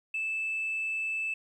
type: tone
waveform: sine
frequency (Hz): 2630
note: E7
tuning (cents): -5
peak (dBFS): -28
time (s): 0.14-1.34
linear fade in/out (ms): 5
effects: tanh soft clip ceiling -26 dBFS + 11-bit